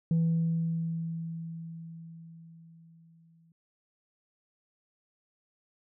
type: tone with exponential decay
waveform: sine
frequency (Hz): 164.81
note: E3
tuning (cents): 0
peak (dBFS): -20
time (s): 0.11-3.52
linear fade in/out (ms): 2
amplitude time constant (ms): 740
effects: tanh soft clip ceiling -21 dBFS